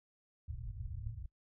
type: low-pass noise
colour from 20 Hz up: white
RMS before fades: -43 dBFS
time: 0.48-1.26 s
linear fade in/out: 5 ms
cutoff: 120 Hz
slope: 48 dB/octave
effects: noise-tail reverb RT60 0.1 s tail -23 dB re dry